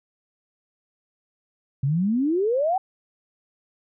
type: exponential sweep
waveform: sine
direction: up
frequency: 129.6 to 784 Hz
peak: -19 dBFS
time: 1.83-2.78 s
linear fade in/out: 5 ms
effects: none